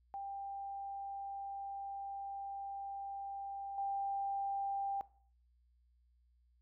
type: tone with level steps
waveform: sine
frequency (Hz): 792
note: G5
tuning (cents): +18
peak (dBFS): -40 / -34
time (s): 0.14-5.01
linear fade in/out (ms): 0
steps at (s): 3.78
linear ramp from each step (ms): 2
effects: noise-tail reverb RT60 0.5 s tail -19 dB re dry + added 60 Hz sine -68 dBFS peak until 6.61 s